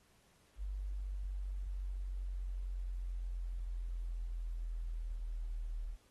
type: exponential sweep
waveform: sine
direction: down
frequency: 49 to 39.44 Hz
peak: -37 dBFS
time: 0.57-5.97 s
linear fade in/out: 50 ms
effects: pink hiss -70 dBFS RMS until 6.1 s + AAC 32 kbps